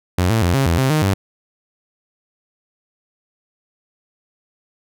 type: tone with pitch steps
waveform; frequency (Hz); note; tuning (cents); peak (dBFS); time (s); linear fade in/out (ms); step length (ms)
sawtooth; 90.2 / 112.2 / 87.4 / 135.8 / 84 / 132.2 / 154.2 / 97.4; F#2 / A2 / F2 / C#3 / E2 / C3 / D#3 / G2; -44 / +34 / +2 / -35 / +33 / +18 / -15 / -11; -10; 0.18-1.14; 5; 120
effects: none